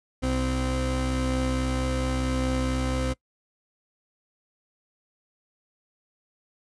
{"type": "tone pair together", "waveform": "30% pulse", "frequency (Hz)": [64.5, 258.9], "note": ["C2", "C4"], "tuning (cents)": [-24, -18], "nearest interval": "2 octaves", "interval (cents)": 2406, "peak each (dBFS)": [-24, -25], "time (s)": [0.22, 3.14], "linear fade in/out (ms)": 20, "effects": ["noise-tail reverb RT60 0.1 s tail -22 dB re dry", "resampled to 24000 Hz"]}